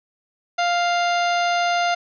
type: harmonic tone with a mistuned harmonic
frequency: 698.5 Hz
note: F5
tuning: in tune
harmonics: 1 / 2 / 3 / 4 / 5 / 6 / 7 / 9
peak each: -19 / -25 / -29 / -31 / -33 / -35 / -36 / -38 dBFS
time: 0.58-1.95 s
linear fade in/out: 10 ms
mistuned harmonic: 5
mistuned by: +30 cents
effects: none